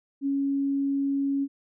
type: tone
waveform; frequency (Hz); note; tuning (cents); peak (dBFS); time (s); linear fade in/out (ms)
sine; 277.2; C#4; 0; -23; 0.21-1.48; 50
effects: none